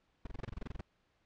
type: noise bursts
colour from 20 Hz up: brown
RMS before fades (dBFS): -39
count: 13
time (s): 0.25-0.81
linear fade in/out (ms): 5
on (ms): 20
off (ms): 25
effects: pink hiss -75 dBFS RMS until 1.25 s + low-pass 4000 Hz 12 dB/octave